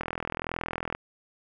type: click train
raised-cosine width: 0.5 ms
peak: -15 dBFS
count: 40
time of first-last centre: 0.01-0.95 s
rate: 41.5 Hz
effects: none